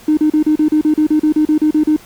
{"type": "tone bursts", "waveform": "triangle", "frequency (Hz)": 306.4, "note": "D#4", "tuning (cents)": -27, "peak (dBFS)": -5, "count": 15, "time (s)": [0.08, 1.964], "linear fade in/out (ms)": 5, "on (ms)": 92, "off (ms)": 36, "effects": ["tanh soft clip ceiling -6 dBFS", "pink hiss -41 dBFS RMS until 2.05 s"]}